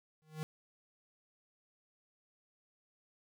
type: tone with exponential growth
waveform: square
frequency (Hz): 155.56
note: D#3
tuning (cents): 0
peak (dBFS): -35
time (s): 0.22-0.43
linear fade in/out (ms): 0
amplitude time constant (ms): 45
effects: none